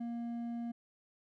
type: tone with hard clipping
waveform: sine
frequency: 235.1 Hz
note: A#3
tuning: 15 cents sharp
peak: -38 dBFS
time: 0-0.72 s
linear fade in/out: 10 ms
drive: 5 dB
effects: none